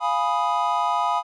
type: chord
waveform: triangle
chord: F half-diminished seventh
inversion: none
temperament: equal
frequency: 698.5 / 830.6 / 987.8 / 1244.5 Hz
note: F5 / Ab5 / Cb6 / Eb6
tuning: 0 / 0 / 0 / 0 cents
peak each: -25 / -24 / -22 / -24 dBFS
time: 0-1.23 s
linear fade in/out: 50 ms
effects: resampled to 22050 Hz